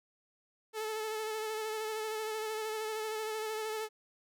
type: tone with vibrato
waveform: sawtooth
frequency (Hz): 435.1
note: A4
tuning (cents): -19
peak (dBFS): -31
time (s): 0.73-3.89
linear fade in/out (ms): 50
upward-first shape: sine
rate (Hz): 13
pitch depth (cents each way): 27
effects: none